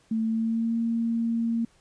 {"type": "tone with pitch glide", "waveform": "sine", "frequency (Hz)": [222.6, 230.2], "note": ["A3", "A#3"], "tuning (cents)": [20, -22], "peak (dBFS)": -23, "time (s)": [0.11, 1.65], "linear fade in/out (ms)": 5, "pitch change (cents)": 58, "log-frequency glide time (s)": [0.24, 0.77], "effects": ["pink hiss -62 dBFS RMS until 1.8 s", "resampled to 22050 Hz"]}